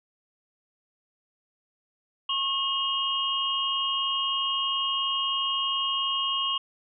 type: tone cluster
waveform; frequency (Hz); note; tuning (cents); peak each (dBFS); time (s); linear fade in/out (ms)
sine; 1086 / 2863 / 3195; C#6 / F7 / G7; -36 / +42 / +32; -30 / -27 / -31; 2.29-6.58; 5
effects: none